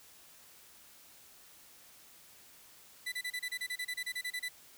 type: tone bursts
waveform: 30% pulse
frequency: 1989 Hz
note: B6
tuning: 12 cents sharp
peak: -32 dBFS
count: 16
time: 3.06-4.487 s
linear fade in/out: 10 ms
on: 62 ms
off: 29 ms
effects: white hiss -58 dBFS RMS until 4.77 s